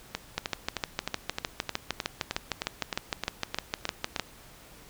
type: two click trains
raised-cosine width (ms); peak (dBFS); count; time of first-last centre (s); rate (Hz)
0.2; -10 / -12; 26 / 14; 0.38-4.197 / 0.15-4.162; 6.55 / 3.24
effects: pink hiss -52 dBFS RMS until 4.89 s